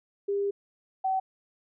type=tone pair in turn; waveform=sine; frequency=401.2 / 761.5 Hz; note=G4 / F#5; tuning=+40 / +50 cents; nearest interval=major seventh; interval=1110 cents; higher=second; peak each=-25 / -24 dBFS; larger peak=second; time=0.28-0.51 / 1.04-1.2 s; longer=first; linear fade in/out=10 ms; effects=none